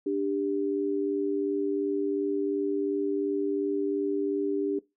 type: tone pair together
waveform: sine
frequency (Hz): 293.7 / 396.5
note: D4 / G4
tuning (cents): 0 / +20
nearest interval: perfect fourth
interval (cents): 520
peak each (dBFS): -28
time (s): 0.06-4.79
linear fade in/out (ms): 5
effects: noise-tail reverb RT60 0.2 s tail -19 dB re dry